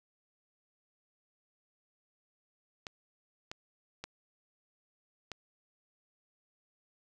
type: clicks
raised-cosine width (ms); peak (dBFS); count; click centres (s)
0.2; -23; 4; 2.868 / 3.515 / 4.04 / 5.317
effects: none